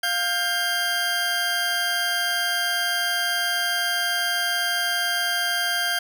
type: tone pair together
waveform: 20% pulse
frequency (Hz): 702 / 1591.9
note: F5 / G6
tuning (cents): +9 / +26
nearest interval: octave + major second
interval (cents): 1417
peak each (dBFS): -23 / -18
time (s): 0.03-5.99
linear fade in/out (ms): 5
effects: none